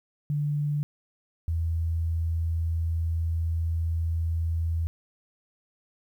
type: tone pair in turn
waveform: sine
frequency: 146.83 / 82.41 Hz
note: D3 / E2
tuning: 0 / 0 cents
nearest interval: minor seventh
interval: 1000 cents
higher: first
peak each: -24 dBFS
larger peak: neither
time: 0.3-0.83 / 1.48-4.87 s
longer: second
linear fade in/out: 0 ms
effects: 10-bit